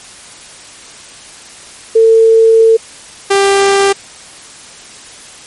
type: tone pair in turn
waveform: sine / sawtooth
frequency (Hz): 450 / 395.3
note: A4 / G4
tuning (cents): +39 / +15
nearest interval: major second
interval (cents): 224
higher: first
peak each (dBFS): -3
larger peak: neither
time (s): 1.95-2.77 / 3.3-3.93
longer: first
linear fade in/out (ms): 10
effects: white hiss -34 dBFS RMS until 5.46 s + MP3 48 kbps